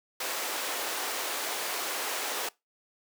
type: high-pass noise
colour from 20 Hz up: pink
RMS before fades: -33 dBFS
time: 0.2-2.49 s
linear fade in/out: 5 ms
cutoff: 460 Hz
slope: 12 dB/octave
effects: noise-tail reverb RT60 0.2 s tail -22 dB re dry + high-pass 300 Hz 12 dB/octave